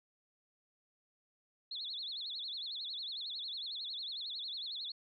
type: tone with vibrato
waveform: sine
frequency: 3829 Hz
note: A#7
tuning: 46 cents sharp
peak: -39 dBFS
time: 1.71-4.92 s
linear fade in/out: 5 ms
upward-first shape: sine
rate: 11 Hz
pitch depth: 220 cents each way
effects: none